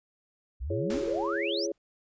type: exponential sweep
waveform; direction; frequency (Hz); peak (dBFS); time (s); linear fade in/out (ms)
sine; up; 55 to 6300; -31; 0.6-1.67; 20
type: chord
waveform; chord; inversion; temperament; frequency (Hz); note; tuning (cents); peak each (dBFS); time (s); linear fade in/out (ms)
sine; C# minor; first; equal with one note detuned; 337.5 / 415.3 / 554.4; E4 / G#4 / C#5; +41 / 0 / 0; -33; 0.7-1.72; 5
type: noise with exponential decay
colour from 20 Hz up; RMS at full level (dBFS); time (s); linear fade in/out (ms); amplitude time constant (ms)
pink; -37; 0.9-1.78; 2; 190
effects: resampled to 16000 Hz